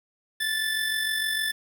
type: tone with amplitude modulation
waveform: 25% pulse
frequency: 1753 Hz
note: A6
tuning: 7 cents flat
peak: -19 dBFS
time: 0.4-1.52 s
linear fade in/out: 10 ms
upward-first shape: sine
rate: 46.5 Hz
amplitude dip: 45%
effects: 8-bit